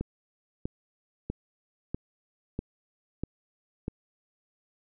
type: click train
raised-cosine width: 3 ms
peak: -18 dBFS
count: 7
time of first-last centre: 0.01-3.881 s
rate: 1.55 Hz
effects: none